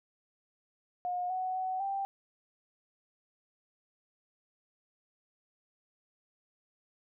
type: tone with pitch steps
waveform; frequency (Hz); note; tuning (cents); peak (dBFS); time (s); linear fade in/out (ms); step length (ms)
sine; 718 / 744 / 749 / 786; F5 / F#5 / F#5 / G5; +48 / +9 / +21 / +4; -31; 1.05-2.05; 0; 250
effects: none